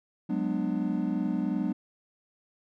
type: chord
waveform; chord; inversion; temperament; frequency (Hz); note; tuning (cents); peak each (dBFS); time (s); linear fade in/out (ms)
triangle; G# half-diminished seventh; third; equal with one note detuned; 185 / 207.7 / 246.9 / 297.9; F#3 / G#3 / B3 / D4; 0 / 0 / 0 / +25; -30; 0.29-1.73; 10
effects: none